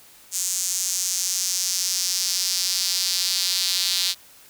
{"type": "tone with high-pass filter sweep", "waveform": "square", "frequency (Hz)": 91.8, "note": "F#2", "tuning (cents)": -13, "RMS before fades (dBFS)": -24, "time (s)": [0.31, 4.15], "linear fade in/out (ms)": 50, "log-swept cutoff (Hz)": [6900, 4100], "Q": 2.8, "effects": ["white hiss -50 dBFS RMS until 4.49 s"]}